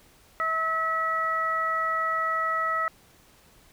harmonic tone, 647 Hz, E5, 32 cents flat, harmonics 1 / 2 / 3, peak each -34 / -25 / -30 dBFS, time 0.4-2.88 s, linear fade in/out 0 ms, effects pink hiss -57 dBFS RMS until 3.72 s

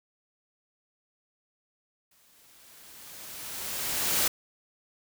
white noise with exponential growth, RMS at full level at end -24 dBFS, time 2.11-4.28 s, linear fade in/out 5 ms, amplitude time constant 470 ms, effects none

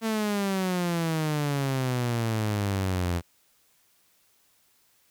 sawtooth exponential sweep, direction down, 226.1 to 84.8 Hz, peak -21 dBFS, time 0.01-3.22 s, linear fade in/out 50 ms, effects white hiss -65 dBFS RMS until 5.1 s

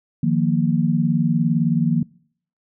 sine chord, Eb suspended second, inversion none, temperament just, 155.56 / 175.01 / 233.3 Hz, Eb3 / F3 / Bb3, 0 / +4 / +2 cents, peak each -20 dBFS, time 0.23-2.03 s, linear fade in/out 5 ms, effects noise-tail reverb RT60 0.6 s tail -25 dB re dry

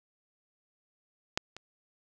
clicks, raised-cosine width 0.2 ms, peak -10 / -26 dBFS, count 2, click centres 1.375 / 1.566 s, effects none

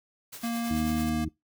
white noise with tremolo, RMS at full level -41 dBFS, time 0.32-1.1 s, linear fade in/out 10 ms, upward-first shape sine, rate 9.2 Hz, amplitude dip 60%
square tone with pitch glide, 233.1 to 234.5 Hz, A#3 to A#3, 0 to +11 cents, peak -29 dBFS, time 0.43-1.25 s, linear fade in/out 10 ms, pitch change +11 cents, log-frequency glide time 0.55-0.79 s
harmonic tone, 78 Hz, D#2, 5 cents sharp, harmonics 1 / 2 / 3 / 4, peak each -34 / -36 / -38 / -33 dBFS, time 0.7-1.29 s, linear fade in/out 10 ms
effects noise-tail reverb RT60 0.2 s tail -24 dB re dry

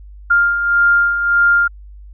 sine beating tone pair, 1400 / 1401.7 Hz, F6 / F6, +4 / +6 cents, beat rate 1.7 Hz, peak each -19 / -11 dBFS, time 0.3-1.68 s, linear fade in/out 10 ms, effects added 50 Hz sine -34 dBFS peak until 2.13 s

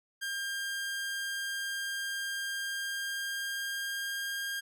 sawtooth tone with pitch glide, 1602 to 1611.3 Hz, G6 to G6, +37 to +47 cents, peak -30 dBFS, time 0.21-4.61 s, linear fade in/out 20 ms, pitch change +10 cents, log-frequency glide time 2.51-4.49 s, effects none

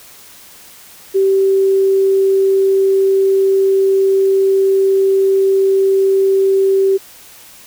sine tone, 387.5 Hz, G4, 20 cents flat, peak -9 dBFS, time 1.14-6.98 s, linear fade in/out 20 ms, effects white hiss -40 dBFS RMS until 7.66 s

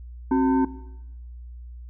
sine tone with frequency modulation, 265.9 Hz, C4, 28 cents sharp, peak -17 dBFS, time 0.31-0.65 s, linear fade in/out 5 ms, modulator 637 Hz, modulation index 0.78, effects noise-tail reverb RT60 0.9 s tail -17 dB re dry + added 60 Hz sine -37 dBFS peak until 1.89 s

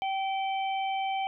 harmonic tone, 774 Hz, G5, 22 cents flat, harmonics 1 / 3 / 4, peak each -28 / -38 / -40 dBFS, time 0.02-1.27 s, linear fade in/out 0 ms, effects none

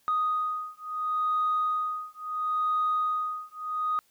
sine beating tone pair, 1244.5 / 1245.23 Hz, D#6 / D#6, 0 / +1 cents, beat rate 0.73 Hz, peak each -28 dBFS, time 0.08-3.99 s, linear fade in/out 0 ms, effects tanh soft clip ceiling -19 dBFS + white hiss -66 dBFS RMS until 4.1 s

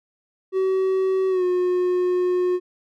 triangle tone with pitch glide, 379.3 to 361.1 Hz, F#4 to F#4, +43 to -42 cents, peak -16 dBFS, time 0.52-2.6 s, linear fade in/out 50 ms, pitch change -85 cents, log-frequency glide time 1.29-1.44 s, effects none

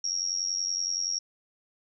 sine tone with amplitude modulation, 5600 Hz, F8, 4 cents sharp, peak -23 dBFS, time 0.04-1.19 s, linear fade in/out 5 ms, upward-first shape sine, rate 90.6 Hz, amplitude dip 90%, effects none

